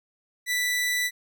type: tone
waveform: sawtooth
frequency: 1975.5 Hz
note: B6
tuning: in tune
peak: -20 dBFS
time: 0.46-1.11 s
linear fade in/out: 50 ms
effects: none

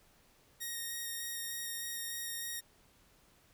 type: tone with vibrato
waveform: 5% pulse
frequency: 1864.7 Hz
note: A#6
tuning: in tune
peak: -28 dBFS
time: 0.6-2.61 s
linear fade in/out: 20 ms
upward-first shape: square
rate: 3.3 Hz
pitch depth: 9 cents each way
effects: pink hiss -66 dBFS RMS until 3.53 s

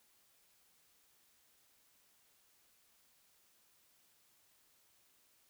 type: silence
effects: white hiss -71 dBFS RMS until 5.49 s

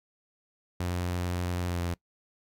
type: tone with pitch glide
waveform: sawtooth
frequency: 88.8 to 86.72 Hz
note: F2 to F2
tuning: +29 to -12 cents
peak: -25 dBFS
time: 0.8-1.94 s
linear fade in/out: 5 ms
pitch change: -41 cents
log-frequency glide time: 1.67-1.8 s
effects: noise-tail reverb RT60 0.1 s tail -22 dB re dry

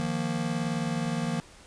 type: chord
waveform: square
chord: Eb suspended second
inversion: none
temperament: just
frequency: 155.56 / 175.01 / 233.3 Hz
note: Eb3 / F3 / Bb3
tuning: 0 / +4 / +2 cents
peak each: -33 / -33 / -32 dBFS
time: 0-1.4 s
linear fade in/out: 0 ms
effects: pink hiss -52 dBFS RMS until 1.66 s + resampled to 22050 Hz

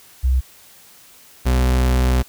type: tone pair in turn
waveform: sine / 40% pulse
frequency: 64.4 / 63.07 Hz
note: C2 / B1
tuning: -27 / +37 cents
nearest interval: unison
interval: 36 cents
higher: first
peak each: -13 dBFS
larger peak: neither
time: 0.23-0.41 / 1.45-2.23 s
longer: second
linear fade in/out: 20 ms
effects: white hiss -47 dBFS RMS until 2.28 s

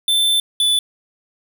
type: tone pair in turn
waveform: square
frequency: 3540 / 3481 Hz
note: A7 / A7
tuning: +10 / -19 cents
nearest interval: unison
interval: 29 cents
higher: first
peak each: -14 dBFS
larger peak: neither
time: 0.08-0.4 / 0.6-0.79 s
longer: first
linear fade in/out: 2 ms
effects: none

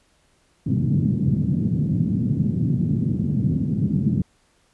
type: band-pass noise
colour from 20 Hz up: pink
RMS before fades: -21 dBFS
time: 0.66-4.22 s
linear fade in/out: 5 ms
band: 120 to 220 Hz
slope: 24 dB/octave
effects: pink hiss -62 dBFS RMS until 4.73 s + resampled to 24000 Hz

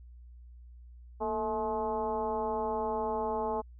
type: tone with frequency modulation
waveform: sine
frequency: 650 Hz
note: E5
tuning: 24 cents flat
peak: -29 dBFS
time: 1.2-3.62 s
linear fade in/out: 20 ms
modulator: 208 Hz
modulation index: 1.7
effects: added 60 Hz sine -48 dBFS peak until 3.79 s

